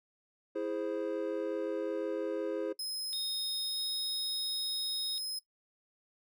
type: chord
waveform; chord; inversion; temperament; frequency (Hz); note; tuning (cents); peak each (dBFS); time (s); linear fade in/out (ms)
triangle; E augmented; none; equal; 329.6 / 415.3 / 523.3; E4 / G#4 / B#4; 0 / 0 / 0; -35; 0.55-2.73; 10
type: tone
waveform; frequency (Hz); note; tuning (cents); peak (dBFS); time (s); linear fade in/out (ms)
sawtooth; 5120; D#8; +49; -33; 2.79-5.39; 5
type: tone with pitch glide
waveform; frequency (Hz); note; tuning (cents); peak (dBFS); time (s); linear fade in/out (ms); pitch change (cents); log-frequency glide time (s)
sine; 3703 to 3755; A#7 to A#7; -12 to +12; -35; 3.13-5.18; 0; +24; 3.65-3.86
effects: noise-tail reverb RT60 0.1 s tail -17 dB re dry